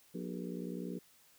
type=harmonic tone with a mistuned harmonic; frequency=60.2 Hz; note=B1; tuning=44 cents flat; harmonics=3 / 4 / 5 / 6 / 7 / 8; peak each=-42 / -44 / -46 / -48 / -49 / -50 dBFS; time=0.14-0.99 s; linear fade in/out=10 ms; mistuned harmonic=6; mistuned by=+98 cents; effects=white hiss -65 dBFS RMS until 1.38 s